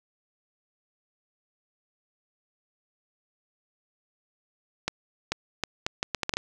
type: accelerating click train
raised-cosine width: 0.2 ms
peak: -9 dBFS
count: 10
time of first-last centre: 4.88-6.37 s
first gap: 440 ms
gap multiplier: 0.72
effects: none